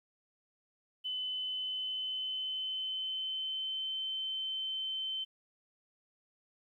sine tone with pitch glide, 3022 to 3082 Hz, F#7 to G7, +36 to -30 cents, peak -34 dBFS, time 1.04-5.25 s, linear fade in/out 20 ms, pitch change +34 cents, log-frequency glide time 1.19-3.98 s, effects 12-bit

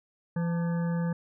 harmonic tone with a mistuned harmonic, 169.6 Hz, E3, 50 cents sharp, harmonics 1 / 3 / 5 / 7 / 9 / 10, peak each -26 / -38 / -43 / -48 / -49 / -47 dBFS, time 0.36-1.13 s, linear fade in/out 5 ms, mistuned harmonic 5, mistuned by +75 cents, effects none

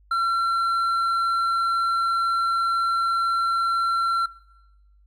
sine tone with hard clipping, 1359 Hz, F6, 48 cents flat, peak -21 dBFS, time 0.11-4.26 s, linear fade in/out 5 ms, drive 4 dB, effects noise-tail reverb RT60 1.0 s tail -21 dB re dry + added 50 Hz sine -53 dBFS peak until 5.06 s

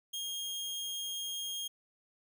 sawtooth tone, 3241 Hz, G#7, 43 cents flat, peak -33 dBFS, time 0.13-1.68 s, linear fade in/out 10 ms, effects none

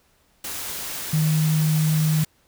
sine tone in noise, 155.56 Hz, D#3, in tune, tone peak -17 dBFS, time 1.13-2.24 s, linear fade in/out 5 ms, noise white, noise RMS -31 dBFS, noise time 0.44-2.25 s, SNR +11 dB, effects pink hiss -62 dBFS RMS until 2.47 s

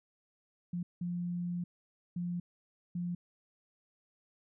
sine tone bursts at uneven times, 175.3 Hz, F3, 7 cents sharp, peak -33 dBFS, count 4, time 0.73-0.83 / 1.01-1.64 / 2.16-2.4 / 2.95-3.15 s, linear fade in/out 5 ms, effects none

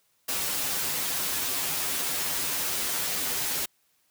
white noise with comb filter, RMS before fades -29 dBFS, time 0.28-3.66 s, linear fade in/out 10 ms, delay 9.1 ms, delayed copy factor -0.85, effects white hiss -69 dBFS RMS until 4.1 s + high-pass 60 Hz 12 dB/octave

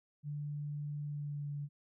sine tone with pitch glide, 146.83 to 144.56 Hz, D3 to D3, 0 to -27 cents, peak -37 dBFS, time 0.23-1.69 s, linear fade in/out 50 ms, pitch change -27 cents, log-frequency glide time 1.05-1.5 s, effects none

